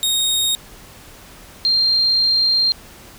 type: tone pair in turn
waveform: sawtooth / sine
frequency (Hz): 3729 / 4186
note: A#7 / C8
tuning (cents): 0 / 0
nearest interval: major second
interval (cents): 200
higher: second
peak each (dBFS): -13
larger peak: neither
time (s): 0.03-0.55 / 1.65-2.72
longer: second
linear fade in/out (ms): 0
effects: pink hiss -42 dBFS RMS until 3.18 s